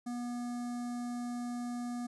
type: tone with notch filter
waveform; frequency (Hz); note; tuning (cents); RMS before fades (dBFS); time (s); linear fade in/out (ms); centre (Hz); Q
square; 242; B3; -35; -38; 0.06-2.07; 10; 2800; 0.58
effects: resampled to 24000 Hz